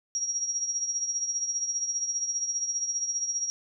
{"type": "tone with tremolo", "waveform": "sine", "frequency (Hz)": 5660, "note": "F8", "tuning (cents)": 22, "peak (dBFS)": -24, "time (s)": [0.15, 3.5], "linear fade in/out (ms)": 0, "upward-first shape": "triangle", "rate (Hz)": 15, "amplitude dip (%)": 70, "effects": []}